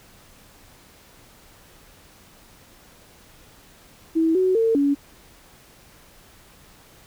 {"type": "tone with pitch steps", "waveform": "sine", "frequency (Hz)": [324.4, 372.5, 452.2, 283.1], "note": ["E4", "F#4", "A4", "C#4"], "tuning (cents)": [-28, 12, 47, 37], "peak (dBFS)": -16, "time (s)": [4.15, 4.95], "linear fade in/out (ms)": 20, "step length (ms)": 200, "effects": ["pink hiss -51 dBFS RMS until 7.06 s"]}